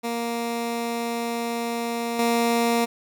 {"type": "tone with level steps", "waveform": "15% pulse", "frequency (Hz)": 234, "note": "A#3", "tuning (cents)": 7, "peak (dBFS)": [-19, -13], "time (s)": [0.03, 2.86], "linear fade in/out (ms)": 20, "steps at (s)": 2.19, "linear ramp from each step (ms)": 2, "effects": []}